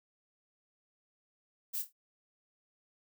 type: noise with echo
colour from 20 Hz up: violet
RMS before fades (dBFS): -36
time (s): 1.73-1.83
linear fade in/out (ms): 20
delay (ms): 25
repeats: 4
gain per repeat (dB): -9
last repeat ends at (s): 1.93
effects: none